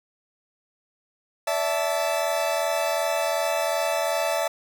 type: chord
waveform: 40% pulse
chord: D suspended second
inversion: none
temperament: equal with one note detuned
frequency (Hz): 576.6 / 659.3 / 880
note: D5 / E5 / A5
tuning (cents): -32 / 0 / 0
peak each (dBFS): -27 / -24 / -29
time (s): 1.47-4.48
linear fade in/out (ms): 5
effects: none